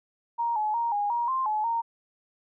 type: tone with pitch steps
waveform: sine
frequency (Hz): 937 / 852 / 935 / 821 / 947 / 1049 / 854 / 925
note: A#5 / G#5 / A#5 / G#5 / A#5 / C6 / G#5 / A#5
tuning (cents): +9 / +44 / +5 / -20 / +27 / +4 / +48 / -14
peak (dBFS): -24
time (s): 0.38-1.82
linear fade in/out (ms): 20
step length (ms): 180
effects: none